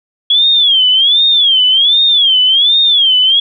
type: tone with vibrato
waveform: sine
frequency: 3322 Hz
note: G#7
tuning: in tune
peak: -6 dBFS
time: 0.3-3.4 s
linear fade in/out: 5 ms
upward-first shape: sine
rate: 1.3 Hz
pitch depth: 180 cents each way
effects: none